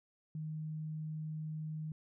sine tone, 155.56 Hz, D#3, in tune, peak -38 dBFS, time 0.35-1.92 s, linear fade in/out 2 ms, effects none

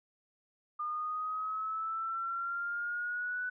sine exponential sweep, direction up, 1210 to 1493 Hz, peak -33 dBFS, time 0.79-3.5 s, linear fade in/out 10 ms, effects none

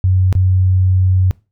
sine tone with dropouts, 93 Hz, F#2, 9 cents sharp, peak -9 dBFS, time 0.04-1.31 s, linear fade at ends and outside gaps 0 ms, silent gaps 0.327-0.352 s, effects noise-tail reverb RT60 0.3 s tail -22 dB re dry

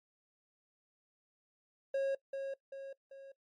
triangle tone with echo, 545 Hz, C#5, 29 cents flat, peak -28 dBFS, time 1.94-2.15 s, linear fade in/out 5 ms, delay 390 ms, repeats 3, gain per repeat -6 dB, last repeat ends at 3.32 s, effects noise-tail reverb RT60 0.1 s tail -21 dB re dry + MP3 48 kbps

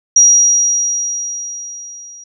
sine tone with level ramp, 5740 Hz, F8, 47 cents sharp, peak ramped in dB -3 to -33 dBFS, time 0.16-2.24 s, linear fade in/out 5 ms, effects none

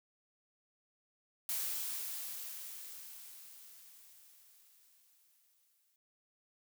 blue noise with exponential decay, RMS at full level -36 dBFS, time 1.49-5.96 s, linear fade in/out 1 ms, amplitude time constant 970 ms, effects none

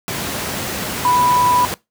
sine tone in noise, 987.8 Hz, B5, in tune, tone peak -12 dBFS, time 1.05-1.65 s, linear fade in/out 0 ms, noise pink, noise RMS -23 dBFS, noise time 0.08-1.74 s, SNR +8 dB, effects noise-tail reverb RT60 0.2 s tail -21 dB re dry + high-pass 100 Hz 12 dB/octave

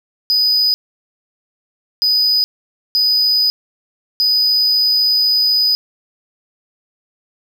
triangle tone bursts at uneven times, 4978 Hz, D#8, in tune, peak -10 dBFS, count 4, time 0.3-0.74 / 2.02-2.44 / 2.95-3.5 / 4.2-5.75 s, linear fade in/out 0 ms, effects none

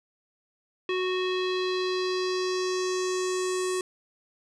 square tone with low-pass filter sweep, 368.9 Hz, F#4, 5 cents flat, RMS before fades -28 dBFS, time 0.89-3.81 s, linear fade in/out 2 ms, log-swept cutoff 3000 to 8700 Hz, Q 3, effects none

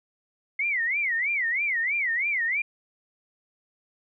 sine tone with vibrato, 2085 Hz, C7, 7 cents flat, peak -23 dBFS, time 0.59-2.62 s, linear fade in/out 5 ms, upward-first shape sine, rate 3.1 Hz, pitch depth 240 cents each way, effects none

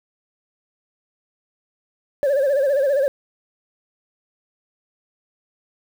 sine tone with vibrato, 555 Hz, C#5, 2 cents sharp, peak -13 dBFS, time 2.23-3.08 s, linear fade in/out 0 ms, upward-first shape sine, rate 15 Hz, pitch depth 100 cents each way, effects tanh soft clip ceiling -14 dBFS + 7-bit

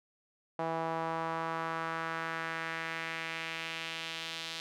sawtooth tone with band-pass filter sweep, 163.5 Hz, E3, 14 cents flat, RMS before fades -37 dBFS, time 0.59-4.6 s, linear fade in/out 0 ms, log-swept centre 780 to 3800 Hz, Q 1.9, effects none

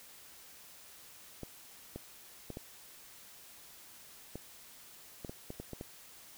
clicks, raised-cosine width 2 ms, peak -28 dBFS, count 11, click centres 1.433 / 1.96 / 2.503 / 2.571 / 4.356 / 5.248 / 5.295 / 5.504 / 5.6 / 5.733 / 5.811 s, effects white hiss -55 dBFS RMS until 6.37 s

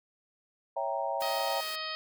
sine chord, C# diminished seventh, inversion none, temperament equal, 554.4 / 659.3 / 784 / 932.3 Hz, C#5 / E5 / G5 / Bb5, 0 / 0 / 0 / 0 cents, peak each -35 dBFS, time 0.76-1.61 s, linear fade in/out 10 ms
white high-pass noise, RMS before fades -43 dBFS, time 1.2-1.76 s, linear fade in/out 10 ms, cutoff 330 Hz, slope 96 dB/octave
harmonic tone, 629 Hz, D#5, 19 cents sharp, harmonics 1 / 2 / 3 / 4 / 5 / 6 / 7 / 8, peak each -44 / -40 / -42 / -44 / -42 / -45 / -41 / -43 dBFS, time 1.22-1.95 s, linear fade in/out 0 ms
effects none

